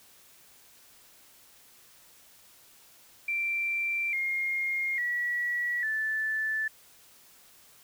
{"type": "tone with pitch steps", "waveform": "sine", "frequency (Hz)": [2353, 2133, 1933.4, 1752.6], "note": ["D7", "C7", "B6", "A6"], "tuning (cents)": [3, 33, -37, -7], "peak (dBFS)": -27, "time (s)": [3.28, 6.68], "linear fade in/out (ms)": 5, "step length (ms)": 850, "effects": ["white hiss -57 dBFS RMS until 7.83 s"]}